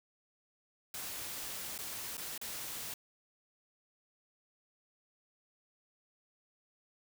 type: noise with dropouts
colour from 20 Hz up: white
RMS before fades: -42 dBFS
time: 0.94-2.94 s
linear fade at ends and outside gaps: 2 ms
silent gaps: 1.779-1.788 / 2.17-2.178 / 2.378-2.414 s
effects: none